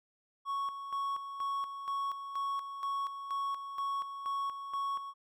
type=tone with tremolo; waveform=triangle; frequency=1108.7 Hz; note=C#6; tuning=in tune; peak=-30 dBFS; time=0.45-5.14 s; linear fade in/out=50 ms; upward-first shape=square; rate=2.1 Hz; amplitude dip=60%; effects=none